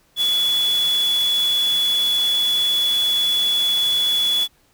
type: tone in noise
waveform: sine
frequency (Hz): 3414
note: G#7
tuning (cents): +47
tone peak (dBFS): -16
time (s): 0.16-4.48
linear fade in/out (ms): 50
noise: white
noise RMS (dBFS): -31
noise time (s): 0.16-4.48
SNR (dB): +12
effects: pink hiss -59 dBFS RMS until 4.73 s